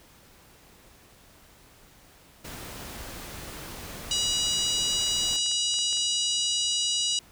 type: noise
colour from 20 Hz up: pink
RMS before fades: -40 dBFS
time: 2.44-5.37 s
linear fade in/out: 10 ms
type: clicks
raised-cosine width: 0.3 ms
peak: -29 dBFS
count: 11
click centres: 4.047 / 4.533 / 5.014 / 5.078 / 5.385 / 5.462 / 5.515 / 5.741 / 5.788 / 5.928 / 5.972 s
type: harmonic tone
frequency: 970 Hz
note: B5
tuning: 31 cents flat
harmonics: 3 / 4 / 5 / 6 / 7 / 8 / 9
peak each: -28 / -30 / -32 / -34 / -35 / -36 / -37 dBFS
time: 4.11-7.19 s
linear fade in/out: 2 ms
effects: pink hiss -55 dBFS RMS until 7.31 s